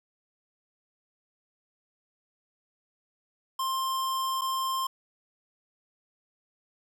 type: tone with dropouts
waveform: square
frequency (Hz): 1054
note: C6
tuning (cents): +12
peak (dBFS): -28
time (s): 3.59-4.87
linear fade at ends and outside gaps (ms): 5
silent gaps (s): 4.412-4.417
effects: none